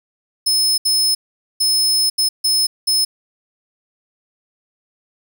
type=tone bursts at uneven times; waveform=sawtooth; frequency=5200 Hz; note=E8; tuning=24 cents flat; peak=-11 dBFS; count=6; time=0.46-0.78 / 0.85-1.15 / 1.6-2.1 / 2.18-2.29 / 2.44-2.67 / 2.87-3.05 s; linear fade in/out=10 ms; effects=none